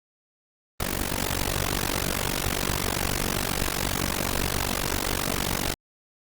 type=noise with amplitude modulation; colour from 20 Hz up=pink; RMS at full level=-23 dBFS; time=0.8-5.74 s; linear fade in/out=2 ms; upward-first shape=sine; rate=47.6 Hz; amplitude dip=95%; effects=Opus 24 kbps